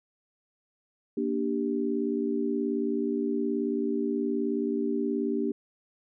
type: chord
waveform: sine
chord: G minor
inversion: first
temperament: just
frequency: 235.2 / 294 / 392 Hz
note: Bb3 / D4 / G4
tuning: +16 / +2 / 0 cents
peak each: -30 dBFS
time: 1.17-5.52 s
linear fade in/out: 5 ms
effects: none